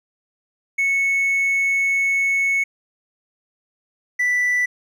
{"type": "tone pair in turn", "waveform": "triangle", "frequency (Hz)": [2206, 1975.5], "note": ["C#7", "B6"], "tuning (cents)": [-9, 0], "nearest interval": "major second", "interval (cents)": 191, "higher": "first", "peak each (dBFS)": -14, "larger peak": "neither", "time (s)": [[0.78, 2.64], [4.19, 4.66]], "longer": "first", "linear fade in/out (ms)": 10, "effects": ["tanh soft clip ceiling -10 dBFS"]}